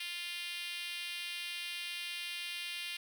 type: tone with high-pass filter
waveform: 5% pulse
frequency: 349.2 Hz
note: F4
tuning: in tune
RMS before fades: -41 dBFS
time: 0-2.97 s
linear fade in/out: 5 ms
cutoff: 2600 Hz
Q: 2.2
effects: none